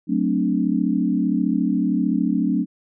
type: chord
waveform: sine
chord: D dominant seventh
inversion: first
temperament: equal with one note detuned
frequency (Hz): 185 / 220 / 261.6 / 295.2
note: F#3 / A3 / C4 / D4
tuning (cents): 0 / 0 / 0 / +9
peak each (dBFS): -23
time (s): 0.07-2.66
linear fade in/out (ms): 50
effects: none